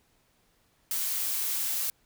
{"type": "noise", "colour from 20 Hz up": "blue", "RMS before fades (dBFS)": -30, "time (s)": [0.91, 1.9], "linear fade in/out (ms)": 0, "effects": ["pink hiss -68 dBFS RMS until 2.05 s"]}